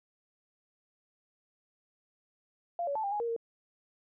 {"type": "tone with pitch steps", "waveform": "sine", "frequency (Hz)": [691, 565, 875, 798, 832, 468.1, 461.1], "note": ["F5", "C#5", "A5", "G5", "G#5", "A#4", "A#4"], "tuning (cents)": [-19, 33, -10, 31, 3, 7, -19], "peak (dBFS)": -30, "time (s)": [2.79, 3.364], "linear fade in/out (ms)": 2, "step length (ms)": 82, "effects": []}